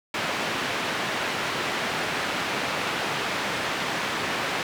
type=band-pass noise; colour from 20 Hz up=white; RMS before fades=-28 dBFS; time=0.14-4.63 s; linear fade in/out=2 ms; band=130 to 2400 Hz; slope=12 dB/octave; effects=none